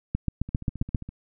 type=two click trains; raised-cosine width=5 ms; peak=-12 / -24 dBFS; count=7 / 10; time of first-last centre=0.15-0.948 / 0.49-1.09 s; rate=7.52 / 15 Hz; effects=none